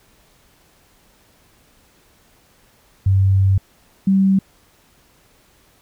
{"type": "tone pair in turn", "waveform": "sine", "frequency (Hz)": [96.5, 193], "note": ["G2", "G3"], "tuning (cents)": [-27, -27], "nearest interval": "octave", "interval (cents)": 1200, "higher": "second", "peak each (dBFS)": -11, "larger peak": "neither", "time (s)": [[3.06, 3.58], [4.07, 4.39]], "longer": "first", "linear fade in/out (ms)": 5, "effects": ["pink hiss -55 dBFS RMS until 5.81 s"]}